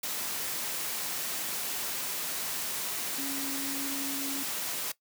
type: tone in noise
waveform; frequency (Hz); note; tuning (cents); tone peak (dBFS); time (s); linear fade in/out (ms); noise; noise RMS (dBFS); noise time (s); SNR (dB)
sine; 275.8; C#4; -9; -36; 3.18-4.43; 5; white; -34; 0.03-4.92; -5
effects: noise-tail reverb RT60 0.1 s tail -18 dB re dry + high-pass 150 Hz 12 dB/octave